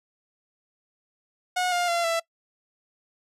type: tone with pitch steps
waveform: sawtooth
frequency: 727 / 705.9 / 685.4 / 665.5 Hz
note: F#5 / F5 / F5 / E5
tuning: -31 / +18 / -33 / +16 cents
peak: -19 dBFS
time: 1.56-2.2 s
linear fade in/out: 10 ms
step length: 160 ms
effects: noise-tail reverb RT60 0.1 s tail -22 dB re dry + low-pass 10000 Hz 12 dB/octave